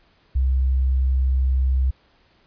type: tone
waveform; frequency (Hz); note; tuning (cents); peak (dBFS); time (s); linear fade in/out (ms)
sine; 65.2; C2; -5; -16; 0.35-1.91; 10
effects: pink hiss -59 dBFS RMS until 2.46 s + resampled to 11025 Hz